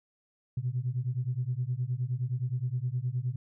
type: beating tone pair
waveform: sine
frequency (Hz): 120.4 / 130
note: B2 / C3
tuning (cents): -44 / -11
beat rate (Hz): 9.6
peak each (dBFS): -31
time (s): 0.57-3.36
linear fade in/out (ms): 5
effects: tanh soft clip ceiling -21 dBFS